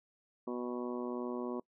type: harmonic tone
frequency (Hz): 122.7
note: B2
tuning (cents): -11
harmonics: 2 / 3 / 4 / 5 / 6 / 7 / 8 / 9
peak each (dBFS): -39 / -39 / -45 / -47 / -54 / -55 / -49 / -50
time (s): 0.47-1.6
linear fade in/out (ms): 5
effects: noise-tail reverb RT60 0.1 s tail -23 dB re dry